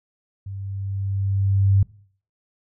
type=tone with level ramp; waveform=sine; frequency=98 Hz; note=G2; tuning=in tune; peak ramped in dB=-30 to -12 dBFS; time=0.46-1.83 s; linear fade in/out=5 ms; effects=noise-tail reverb RT60 0.5 s tail -21 dB re dry